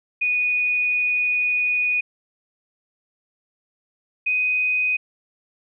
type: tone pair in turn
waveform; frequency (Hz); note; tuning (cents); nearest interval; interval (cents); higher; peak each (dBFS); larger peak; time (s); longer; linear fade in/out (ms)
sine; 2472 / 2499; D#7 / D#7; -12 / +7; unison; 19; second; -18; neither; 0.21-2.01 / 4.26-4.97; first; 10
effects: none